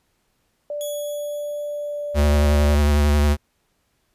sine tone with pitch glide, 587.3 to 582.6 Hz, D5 to D5, 0 to -14 cents, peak -25 dBFS, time 0.7-2.75 s, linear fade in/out 2 ms, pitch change -14 cents, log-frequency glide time 1.64-2.46 s
5% pulse tone with exponential decay, 3374 Hz, G#7, 27 cents sharp, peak -23 dBFS, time 0.81-2.65 s, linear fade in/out 0 ms, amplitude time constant 400 ms
square tone with vibrato, 73.42 Hz, D2, in tune, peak -15 dBFS, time 2.14-3.37 s, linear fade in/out 50 ms, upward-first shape sine, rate 11 Hz, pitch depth 27 cents each way
effects pink hiss -68 dBFS RMS until 4.14 s + resampled to 32000 Hz

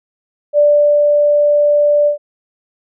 sine tone with ADSR envelope, 587.3 Hz, D5, in tune, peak -6 dBFS, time 0.53-2.18 s, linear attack 52 ms, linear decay 410 ms, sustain -2 dB, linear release 110 ms, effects none

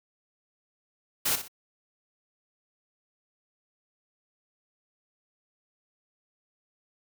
white noise with echo, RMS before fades -26 dBFS, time 1.25-1.36 s, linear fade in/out 10 ms, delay 61 ms, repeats 2, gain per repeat -10 dB, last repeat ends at 1.482 s, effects none

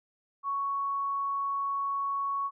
sine tone, 1112 Hz, C#6, 5 cents sharp, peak -28 dBFS, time 0.43-2.51 s, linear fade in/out 50 ms, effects none

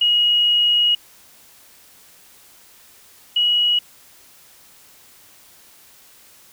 sine tone pair in turn, 2893 / 2911 Hz, F#7 / F#7, -40 / -29 cents, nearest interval unison, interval 11 cents, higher second, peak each -13 / -14 dBFS, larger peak first, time 0.01-0.95 / 3.36-3.79 s, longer first, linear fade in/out 5 ms, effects white hiss -49 dBFS RMS until 6.52 s

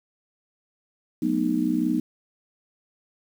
sine chord, B dominant seventh, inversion second, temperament just, 185.21 / 222.2 / 246.9 / 308.7 Hz, F#3 / A3 / B3 / D#4, +2 / +17 / 0 / -14 cents, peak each -29 / -30 / -25 / -24 dBFS, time 1.22-2 s, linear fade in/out 5 ms, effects 8-bit

